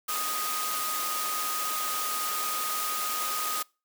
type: tone in noise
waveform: sine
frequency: 1244.5 Hz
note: D#6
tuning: in tune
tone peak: -32 dBFS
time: 0.08-3.63 s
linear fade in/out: 10 ms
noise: white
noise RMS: -32 dBFS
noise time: 0.08-3.63 s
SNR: -3 dB
effects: noise-tail reverb RT60 0.3 s tail -25 dB re dry + high-pass 300 Hz 12 dB/octave